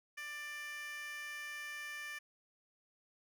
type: tone with high-pass filter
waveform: 15% pulse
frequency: 592 Hz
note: D5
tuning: 14 cents sharp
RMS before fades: -45 dBFS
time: 0.17-2.19 s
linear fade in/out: 10 ms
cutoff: 1900 Hz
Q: 2.5
effects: none